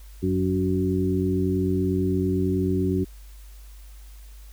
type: harmonic tone with a mistuned harmonic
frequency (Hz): 93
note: F#2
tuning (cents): +9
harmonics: 1 / 2 / 3 / 4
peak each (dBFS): -26 / -26 / -26 / -26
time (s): 0.22-3.05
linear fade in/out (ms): 20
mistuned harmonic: 3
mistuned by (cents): +25
effects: added 50 Hz sine -41 dBFS peak until 4.52 s + white hiss -55 dBFS RMS until 4.52 s